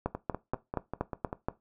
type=two click trains; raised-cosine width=1 ms; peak=-15 / -20 dBFS; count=7 / 7; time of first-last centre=0.06-1.485 / 0.15-1.329 s; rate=4.21 / 5.09 Hz; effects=noise-tail reverb RT60 0.2 s tail -17 dB re dry